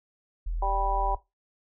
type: tone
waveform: sine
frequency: 41.41 Hz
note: E1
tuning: 9 cents sharp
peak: -27 dBFS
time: 0.46-1.16 s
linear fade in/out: 10 ms
type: harmonic tone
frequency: 196 Hz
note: G3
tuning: in tune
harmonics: 2 / 3 / 4 / 5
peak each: -39 / -35 / -28 / -30 dBFS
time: 0.62-1.15 s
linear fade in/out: 5 ms
effects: noise-tail reverb RT60 0.2 s tail -17 dB re dry